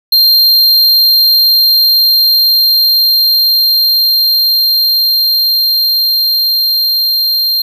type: tone with level ramp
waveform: square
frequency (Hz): 4186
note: C8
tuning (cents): 0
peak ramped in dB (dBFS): -5 to -10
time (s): 0.12-7.62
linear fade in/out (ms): 5
effects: 7-bit